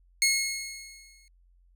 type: tone with exponential decay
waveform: 15% pulse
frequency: 2171 Hz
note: C#7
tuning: 37 cents flat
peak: -13 dBFS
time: 0.22-1.28 s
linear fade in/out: 1 ms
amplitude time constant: 230 ms
effects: added 44 Hz sine -58 dBFS peak until 1.75 s